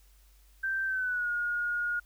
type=tone with pitch glide; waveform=sine; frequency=1564 to 1434.2 Hz; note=G6 to F6; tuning=-4 to +46 cents; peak=-28 dBFS; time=0.63-2 s; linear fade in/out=10 ms; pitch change=-150 cents; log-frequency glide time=0.85-1.3 s; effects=added 49 Hz sine -57 dBFS peak until 2.05 s + white hiss -66 dBFS RMS until 2.05 s